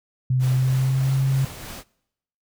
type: tone with pitch glide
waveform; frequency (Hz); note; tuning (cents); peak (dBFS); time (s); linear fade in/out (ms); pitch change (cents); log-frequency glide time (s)
sine; 128.6 to 134.22; C3 to C3; -30 to +45; -17; 0.3-1.45; 5; +75; 0.52-1.14
type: noise with tremolo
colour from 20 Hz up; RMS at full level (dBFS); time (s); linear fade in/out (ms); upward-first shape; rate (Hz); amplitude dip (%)
pink; -36; 0.39-1.84; 50; sine; 3.2; 30
effects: noise-tail reverb RT60 0.8 s tail -24 dB re dry